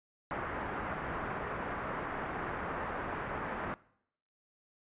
white low-pass noise, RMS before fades -38 dBFS, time 0.31-3.74 s, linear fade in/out 0 ms, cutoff 1600 Hz, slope 24 dB/octave, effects noise-tail reverb RT60 0.7 s tail -21 dB re dry + resampled to 8000 Hz

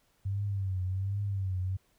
sine tone with vibrato, 96.6 Hz, G2, 25 cents flat, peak -29 dBFS, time 0.25-1.77 s, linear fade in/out 10 ms, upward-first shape triangle, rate 1.3 Hz, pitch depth 100 cents each way, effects pink hiss -70 dBFS RMS until 1.98 s

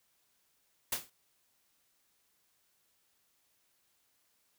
white noise with exponential decay, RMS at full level -29 dBFS, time 0.92-1.1 s, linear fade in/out 5 ms, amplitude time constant 39 ms, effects white hiss -74 dBFS RMS until 4.58 s

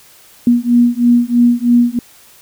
sine beating tone pair, 238.7 / 241.8 Hz, A#3 / B3, +41 / -36 cents, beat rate 3.1 Hz, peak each -11 dBFS, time 0.47-1.99 s, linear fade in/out 2 ms, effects white hiss -44 dBFS RMS until 2.41 s

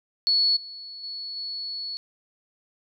sine tone with level steps, 4400 Hz, C#8, 14 cents flat, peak -18 / -37 / -32 / -30 dBFS, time 0.27-1.97 s, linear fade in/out 0 ms, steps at 0.56 / 1.03 / 1.36 s, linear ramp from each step 10 ms, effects none

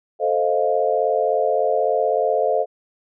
sine chord, F dominant seventh, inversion first, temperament equal, 440 / 523.3 / 622.3 / 698.5 Hz, A4 / C5 / Eb5 / F5, 0 / 0 / 0 / 0 cents, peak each -22 dBFS, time 0.19-2.66 s, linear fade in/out 50 ms, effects none

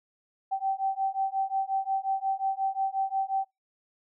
sine beating tone pair, 772 / 777.6 Hz, G5 / G5, -27 / -14 cents, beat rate 5.6 Hz, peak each -29 dBFS, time 0.51-3.45 s, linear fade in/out 20 ms, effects noise-tail reverb RT60 0.2 s tail -23 dB re dry

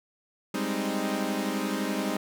sawtooth chord, Ab major seventh, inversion third, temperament equal, 196 / 207.7 / 261.6 / 311.1 Hz, G3 / Ab3 / C4 / Eb4, 0 / 0 / 0 / 0 cents, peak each -29 dBFS, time 0.54-2.17 s, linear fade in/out 5 ms, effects none

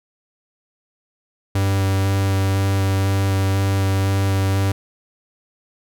45% pulse tone with vibrato, 97.3 Hz, G2, 12 cents flat, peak -16 dBFS, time 1.55-4.72 s, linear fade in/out 5 ms, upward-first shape square, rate 2 Hz, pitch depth 8 cents each way, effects none

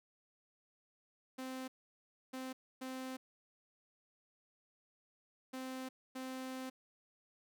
sawtooth tone bursts at uneven times, 259.8 Hz, C4, 12 cents flat, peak -38 dBFS, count 5, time 1.38-1.68 / 2.33-2.53 / 2.81-3.17 / 5.53-5.89 / 6.15-6.7 s, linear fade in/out 10 ms, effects none

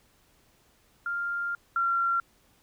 sine tone pair in turn, 1397 / 1372.2 Hz, F6 / F6, 0 / -31 cents, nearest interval unison, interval 31 cents, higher first, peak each -28 / -23 dBFS, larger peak second, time 1.06-1.55 / 1.76-2.2 s, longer first, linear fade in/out 2 ms, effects pink hiss -64 dBFS RMS until 2.62 s

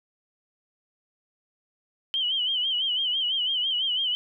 sine tone with vibrato, 3064 Hz, G7, 40 cents flat, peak -23 dBFS, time 2.14-4.15 s, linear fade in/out 0 ms, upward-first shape sine, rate 6 Hz, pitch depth 92 cents each way, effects none

